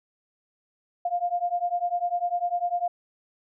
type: beating tone pair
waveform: sine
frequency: 698.5 / 708.5 Hz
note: F5 / F5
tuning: 0 / +25 cents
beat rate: 10 Hz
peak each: -27 dBFS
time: 1.05-2.88 s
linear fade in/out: 5 ms
effects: none